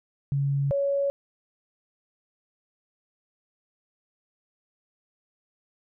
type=tone pair in turn; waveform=sine; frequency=139.8 / 559.2 Hz; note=C#3 / C#5; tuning=+15 / +15 cents; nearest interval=2 octaves; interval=2400 cents; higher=second; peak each=-22 dBFS; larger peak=neither; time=0.32-0.71 / 0.71-1.1 s; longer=neither; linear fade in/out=0 ms; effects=none